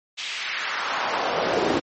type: noise with high-pass filter sweep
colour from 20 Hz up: brown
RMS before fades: -25 dBFS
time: 0.17-1.8 s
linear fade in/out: 20 ms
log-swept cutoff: 3200 to 320 Hz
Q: 1.6
effects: low-pass 6000 Hz 12 dB/octave + MP3 32 kbps